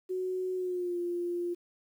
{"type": "tone with pitch glide", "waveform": "sine", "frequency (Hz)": [370, 349.2], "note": ["F#4", "F4"], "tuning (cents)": [0, 0], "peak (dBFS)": -30, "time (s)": [0.09, 1.55], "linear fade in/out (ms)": 20, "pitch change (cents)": -100, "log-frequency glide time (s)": [0.55, 0.98], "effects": ["10-bit"]}